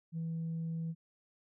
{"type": "tone", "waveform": "sine", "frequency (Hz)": 163.9, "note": "E3", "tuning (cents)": -10, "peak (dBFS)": -33, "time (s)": [0.12, 0.95], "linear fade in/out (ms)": 50, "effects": ["tanh soft clip ceiling -32 dBFS"]}